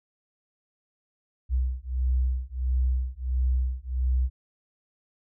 sine beating tone pair, 62.7 / 64.2 Hz, B1 / C2, +27 / -32 cents, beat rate 1.5 Hz, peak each -26 dBFS, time 1.49-4.3 s, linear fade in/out 50 ms, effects none

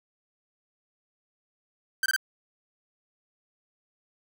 45% pulse tone bursts, 1558 Hz, G6, 11 cents flat, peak -23 dBFS, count 3, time 2.03-2.163 s, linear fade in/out 2 ms, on 29 ms, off 23 ms, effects none

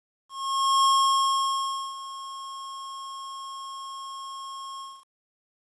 square tone with ADSR envelope, 1083 Hz, C#6, 41 cents flat, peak -18 dBFS, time 0.29-5.05 s, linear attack 550 ms, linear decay 1100 ms, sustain -18 dB, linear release 250 ms, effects resampled to 22050 Hz + 10-bit

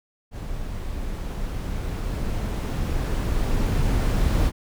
brown noise with level ramp, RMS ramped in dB -32 to -19 dBFS, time 0.31-4.52 s, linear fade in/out 50 ms, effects none

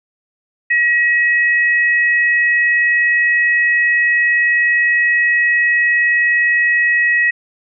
sine tone pair together, 1910.3 / 2550 Hz, A#6 / D#7, +42 / +42 cents, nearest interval perfect fourth, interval 500 cents, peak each -11 / -21 dBFS, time 0.7-7.31 s, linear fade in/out 10 ms, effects none

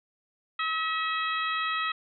harmonic tone with a mistuned harmonic, 642 Hz, E5, 46 cents flat, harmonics 2 / 3 / 4 / 5 / 6, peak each -29 / -33 / -35 / -37 / -39 dBFS, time 0.59-1.92 s, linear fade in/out 5 ms, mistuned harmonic 5, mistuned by +23 cents, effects none

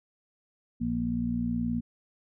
harmonic tone, 59 Hz, A#1, 22 cents sharp, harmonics 1 / 2 / 3 / 4, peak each -38 / -37 / -34 / -28 dBFS, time 0.8-1.81 s, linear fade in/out 20 ms, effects none

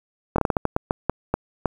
slowing click train, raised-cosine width 1 ms, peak -5 dBFS, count 12, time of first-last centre 0.36-1.657 s, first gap 23 ms, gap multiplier 1.3, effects 7-bit

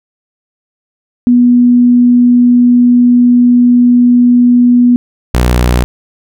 sine / sawtooth tone pair in turn, 243.9 / 60.98 Hz, B3 / B1, -21 / -21 cents, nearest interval 2 octaves, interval 2400 cents, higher first, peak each -3 dBFS, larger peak neither, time 1.27-4.96 / 5.34-5.84 s, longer first, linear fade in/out 0 ms, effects none

